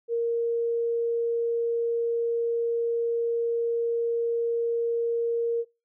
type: tone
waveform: sine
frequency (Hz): 466.2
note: A#4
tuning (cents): 0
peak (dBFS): -23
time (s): 0.08-5.65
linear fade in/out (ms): 50
effects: noise-tail reverb RT60 0.3 s tail -26 dB re dry